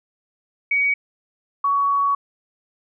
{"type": "tone pair in turn", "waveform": "sine", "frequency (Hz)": [2256, 1123.4], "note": ["C#7", "C#6"], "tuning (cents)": [30, 23], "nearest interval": "octave", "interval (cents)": 1207, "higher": "first", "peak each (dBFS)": -16, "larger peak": "neither", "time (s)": [[0.71, 0.94], [1.64, 2.15]], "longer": "second", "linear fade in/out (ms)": 5, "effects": []}